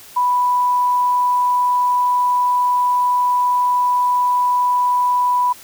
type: tone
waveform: sine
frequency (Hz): 987.8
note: B5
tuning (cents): 0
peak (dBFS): -13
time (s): 0.16-5.53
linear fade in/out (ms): 10
effects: white hiss -41 dBFS RMS until 5.63 s